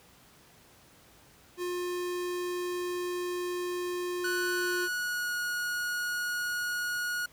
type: tone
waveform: square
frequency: 356.1 Hz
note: F4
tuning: 34 cents sharp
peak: -32 dBFS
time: 1.57-4.89 s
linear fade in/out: 50 ms
type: tone with pitch glide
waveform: 45% pulse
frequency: 1479 to 1446.9 Hz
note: F#6 to F#6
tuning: -1 to -39 cents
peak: -30 dBFS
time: 4.24-7.26 s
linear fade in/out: 5 ms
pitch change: -38 cents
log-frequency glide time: 4.54-5.35 s
effects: pink hiss -58 dBFS RMS until 7.32 s + high-pass 60 Hz 12 dB/octave